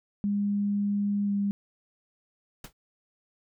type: tone with pitch glide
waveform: sine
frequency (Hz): 203.2 to 201.2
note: G#3 to G3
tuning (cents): -38 to +45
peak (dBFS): -24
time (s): 0.24-1.51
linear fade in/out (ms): 0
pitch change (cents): -17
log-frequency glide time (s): 1.25-1.31
type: noise with exponential decay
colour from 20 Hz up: pink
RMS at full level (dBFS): -35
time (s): 2.64-2.73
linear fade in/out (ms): 5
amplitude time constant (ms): 18
effects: none